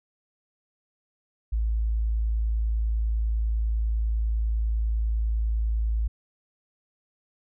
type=tone; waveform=sine; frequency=55 Hz; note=A1; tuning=in tune; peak=-22 dBFS; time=1.52-6.08 s; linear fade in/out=10 ms; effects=none